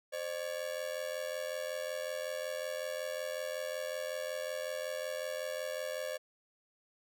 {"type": "ring-modulated tone", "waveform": "45% pulse", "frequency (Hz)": 565, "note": "C#5", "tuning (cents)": 33, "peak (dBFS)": -33, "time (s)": [0.12, 6.18], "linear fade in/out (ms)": 20, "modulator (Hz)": 42.7, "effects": []}